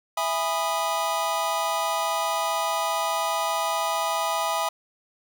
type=chord; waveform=square; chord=E major seventh; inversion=none; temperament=just; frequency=659.3 / 824.1 / 988.9 / 1236.1 Hz; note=E5 / G#5 / B5 / D#6; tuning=0 / -14 / +2 / -12 cents; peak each=-30 dBFS; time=0.17-4.69 s; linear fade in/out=5 ms; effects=none